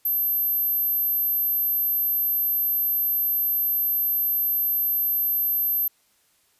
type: tone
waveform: sine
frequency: 12370 Hz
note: G9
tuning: 24 cents flat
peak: -20 dBFS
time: 0.05-5.88 s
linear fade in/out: 5 ms
effects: white hiss -64 dBFS RMS until 6.59 s + resampled to 32000 Hz